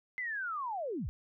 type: linear sweep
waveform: sine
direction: down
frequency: 2068 to 41.55 Hz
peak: -34 dBFS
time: 0.18-1.09 s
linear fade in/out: 0 ms
effects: none